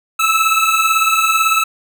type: beating tone pair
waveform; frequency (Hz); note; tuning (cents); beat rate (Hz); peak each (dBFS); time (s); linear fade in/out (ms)
25% pulse; 1300 / 1318; E6 / E6; -24 / -1; 18; -11; 0.19-1.64; 10
effects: none